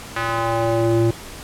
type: tone with band-pass filter sweep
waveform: square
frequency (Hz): 114.8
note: A#2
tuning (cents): -26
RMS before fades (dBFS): -19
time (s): 0.16-1.11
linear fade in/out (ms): 5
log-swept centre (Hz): 1600 to 270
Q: 1.5
effects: pink hiss -36 dBFS RMS until 1.43 s + low-pass 12000 Hz 12 dB/octave